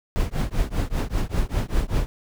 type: noise with tremolo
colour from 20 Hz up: brown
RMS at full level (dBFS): -19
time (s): 0.16-2.06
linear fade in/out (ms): 0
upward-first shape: triangle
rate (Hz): 5.1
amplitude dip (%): 100
effects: none